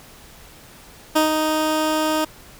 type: tone with ADSR envelope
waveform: 15% pulse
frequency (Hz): 311.1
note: D#4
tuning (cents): 0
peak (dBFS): -7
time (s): 1.15-2.25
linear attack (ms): 14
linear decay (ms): 130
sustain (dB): -5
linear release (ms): 9
effects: pink hiss -45 dBFS RMS until 2.59 s